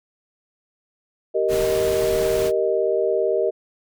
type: chord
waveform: sine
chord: Eb major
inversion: first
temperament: just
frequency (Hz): 388.9 / 466.7 / 622.3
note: G4 / Bb4 / Eb5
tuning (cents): -14 / +2 / 0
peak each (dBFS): -22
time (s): 1.34-3.51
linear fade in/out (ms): 20
type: noise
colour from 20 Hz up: pink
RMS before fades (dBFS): -30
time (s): 1.48-2.52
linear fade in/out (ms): 50
effects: none